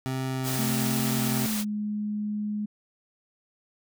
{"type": "tone with vibrato", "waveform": "25% pulse", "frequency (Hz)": 130.81, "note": "C3", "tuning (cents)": 0, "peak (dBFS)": -24, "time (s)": [0.06, 1.46], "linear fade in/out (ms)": 0, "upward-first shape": "sine", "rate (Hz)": 1.4, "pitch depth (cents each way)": 8}
{"type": "noise", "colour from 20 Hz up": "white", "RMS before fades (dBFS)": -32, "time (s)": [0.43, 1.65], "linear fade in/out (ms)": 50}
{"type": "tone with pitch glide", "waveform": "sine", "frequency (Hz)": [220, 209.5], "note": ["A3", "G#3"], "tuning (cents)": [0, 15], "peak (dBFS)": -27, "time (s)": [0.58, 2.66], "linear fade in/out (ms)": 10, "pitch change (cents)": -85, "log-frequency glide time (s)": [1.49, 1.57]}
{"effects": []}